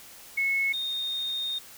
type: tone pair in turn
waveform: sine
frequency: 2192 / 3683 Hz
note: C#7 / A#7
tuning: -20 / -22 cents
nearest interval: major sixth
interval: 898 cents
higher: second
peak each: -23 / -28 dBFS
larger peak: first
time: 0.37-0.73 / 0.73-1.59 s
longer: second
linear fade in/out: 10 ms
effects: white hiss -48 dBFS RMS until 1.77 s